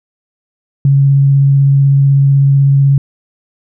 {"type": "tone with vibrato", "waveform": "sine", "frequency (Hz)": 138.59, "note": "C#3", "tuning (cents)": 0, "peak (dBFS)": -5, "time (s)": [0.85, 2.98], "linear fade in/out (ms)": 2, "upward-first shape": "sine", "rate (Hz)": 16, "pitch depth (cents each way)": 10, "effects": []}